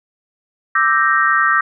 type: chord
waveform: sine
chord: E half-diminished seventh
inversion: third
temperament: equal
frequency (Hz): 1174.7 / 1318.5 / 1568 / 1864.7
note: D6 / E6 / G6 / Bb6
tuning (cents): 0 / 0 / 0 / 0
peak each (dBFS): -17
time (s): 0.75-1.61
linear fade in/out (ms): 5
effects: none